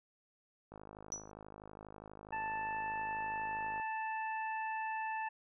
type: click train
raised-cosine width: 1 ms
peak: -36 dBFS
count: 162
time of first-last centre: 0.72-3.798 s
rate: 52.3 Hz
type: tone with exponential decay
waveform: sine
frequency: 5900 Hz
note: F#8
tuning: 6 cents flat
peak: -34 dBFS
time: 1.12-1.31 s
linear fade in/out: 0 ms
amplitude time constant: 40 ms
type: harmonic tone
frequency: 880 Hz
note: A5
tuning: in tune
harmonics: 1 / 2 / 3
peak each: -37 / -43 / -47 dBFS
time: 2.32-5.29 s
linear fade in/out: 10 ms
effects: none